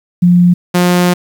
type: tone pair in turn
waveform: sine / sawtooth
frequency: 176.5 / 177.83 Hz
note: F3 / F3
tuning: +19 / +32 cents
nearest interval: unison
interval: 13 cents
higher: second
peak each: -4 dBFS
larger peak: neither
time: 0.22-0.54 / 0.74-1.14 s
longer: second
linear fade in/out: 10 ms
effects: 7-bit